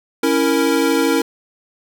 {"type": "chord", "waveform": "square", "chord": "A# diminished", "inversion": "first", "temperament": "equal with one note detuned", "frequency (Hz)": [277.2, 329.6, 464.6], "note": ["C#4", "E4", "A#4"], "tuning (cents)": [0, 0, -6], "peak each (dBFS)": -19, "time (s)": [0.23, 1.22], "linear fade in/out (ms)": 5, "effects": []}